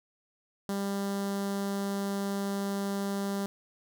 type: tone with notch filter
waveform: sawtooth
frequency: 198.6 Hz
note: G3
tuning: 23 cents sharp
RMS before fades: -32 dBFS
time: 0.69-3.46 s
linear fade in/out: 0 ms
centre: 2400 Hz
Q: 1.3
effects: none